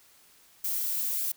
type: noise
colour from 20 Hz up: violet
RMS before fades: -30 dBFS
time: 0.64-1.32 s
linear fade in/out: 5 ms
effects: white hiss -59 dBFS RMS until 1.36 s